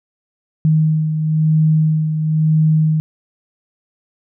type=beating tone pair; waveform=sine; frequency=156.3 / 157.3 Hz; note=D#3 / D#3; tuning=+8 / +19 cents; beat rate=1 Hz; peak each=-12 / -21 dBFS; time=0.65-3 s; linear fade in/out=0 ms; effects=none

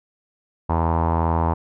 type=tone with low-pass filter; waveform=sawtooth; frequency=82.41 Hz; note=E2; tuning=in tune; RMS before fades=-20 dBFS; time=0.69-1.54 s; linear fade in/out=10 ms; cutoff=940 Hz; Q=5.5; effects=none

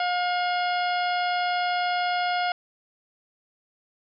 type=harmonic tone with a mistuned harmonic; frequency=714 Hz; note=F5; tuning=38 cents sharp; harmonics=1 / 2 / 3 / 4 / 5 / 6 / 7; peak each=-24 / -30 / -34 / -36 / -38 / -40 / -41 dBFS; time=0-2.52 s; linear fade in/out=2 ms; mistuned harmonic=5; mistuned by=-99 cents; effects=none

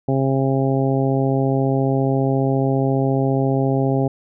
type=harmonic tone; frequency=134.6 Hz; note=C3; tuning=49 cents sharp; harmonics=1 / 2 / 3 / 4 / 5 / 6; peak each=-19 / -21 / -23 / -26 / -27 / -29 dBFS; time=0.08-4.08 s; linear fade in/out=5 ms; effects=none

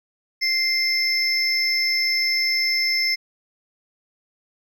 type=tone pair together; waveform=triangle; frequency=2093 / 5274 Hz; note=C7 / E8; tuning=0 / 0 cents; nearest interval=octave + major third; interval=1600 cents; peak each=-20 dBFS; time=0.41-3.16 s; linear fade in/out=20 ms; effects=none

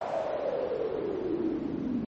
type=noise with band-pass filter sweep; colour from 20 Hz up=pink; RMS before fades=-31 dBFS; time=0.01-2.05 s; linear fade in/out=5 ms; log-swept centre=710 to 240 Hz; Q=7.3; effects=MP3 32 kbps

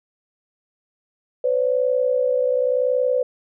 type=tone pair together; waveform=sine; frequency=507 / 567.9 Hz; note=B4 / C#5; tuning=+45 / +42 cents; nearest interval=major second; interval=197 cents; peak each=-18 / -22 dBFS; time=1.44-3.23 s; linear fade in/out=5 ms; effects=none

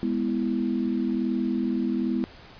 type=chord; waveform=sine; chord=E major; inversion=first; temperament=just; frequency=206 / 247.2 / 329.6 Hz; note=G#3 / B3 / E4; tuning=-14 / +2 / 0 cents; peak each=-28 / -26 / -29 dBFS; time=0.03-2.24 s; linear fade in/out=0 ms; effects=pink hiss -48 dBFS RMS until 2.59 s + resampled to 11025 Hz

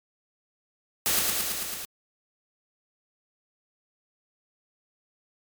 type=noise with echo; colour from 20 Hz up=white; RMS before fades=-24 dBFS; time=1.06-1.19 s; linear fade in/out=0 ms; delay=110 ms; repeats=6; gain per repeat=-2 dB; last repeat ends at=1.85 s; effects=MP3 96 kbps

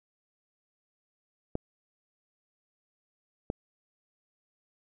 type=clicks; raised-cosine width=2 ms; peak=-17 dBFS; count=2; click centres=1.554 / 3.501 s; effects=none

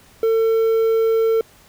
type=tone with quantisation; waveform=triangle; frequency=450 Hz; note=A4; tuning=39 cents sharp; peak=-12 dBFS; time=0.23-1.41 s; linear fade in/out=2 ms; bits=7; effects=pink hiss -50 dBFS RMS until 1.68 s

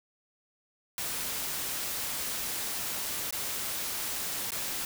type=noise with dropouts; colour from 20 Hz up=white; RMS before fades=-34 dBFS; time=0.98-4.85 s; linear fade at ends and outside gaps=1 ms; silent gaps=3.308-3.325 / 4.506-4.519 s; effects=none

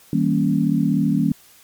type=chord; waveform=sine; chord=E diminished seventh; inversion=none; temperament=equal with one note detuned; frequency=160.58 / 196 / 233.1 / 277.2 Hz; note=E3 / G3 / Bb3 / Db4; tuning=-45 / 0 / 0 / 0 cents; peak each=-21 dBFS; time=0.13-1.32 s; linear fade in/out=2 ms; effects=white hiss -50 dBFS RMS until 1.63 s + MP3 96 kbps

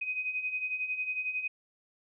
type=beating tone pair; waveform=sine; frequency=2500 / 2511 Hz; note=D#7 / D#7; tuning=+8 / +15 cents; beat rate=11 Hz; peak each=-38 / -32 dBFS; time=0.01-1.48 s; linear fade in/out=10 ms; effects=none

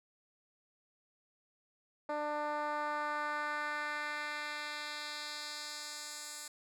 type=tone with band-pass filter sweep; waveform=10% pulse; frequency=297.6 Hz; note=D4; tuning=23 cents sharp; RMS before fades=-39 dBFS; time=2.09-6.48 s; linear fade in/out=5 ms; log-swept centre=650 to 8300 Hz; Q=1.3; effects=none

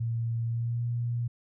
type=tone with pitch glide; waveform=sine; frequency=115.6 to 119.12 Hz; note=A#2 to A#2; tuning=-14 to +38 cents; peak=-27 dBFS; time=0-1.28 s; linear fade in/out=10 ms; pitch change=+52 cents; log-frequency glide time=0.46-0.84 s; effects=none

